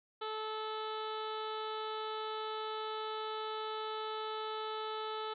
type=harmonic tone; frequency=435 Hz; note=A4; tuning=20 cents flat; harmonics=1 / 2 / 3 / 4 / 5 / 6 / 7 / 8 / 9 / 10; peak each=-41 / -43 / -42 / -54 / -57 / -59 / -51 / -51 / -51 / -63 dBFS; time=0.21-5.34 s; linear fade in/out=10 ms; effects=none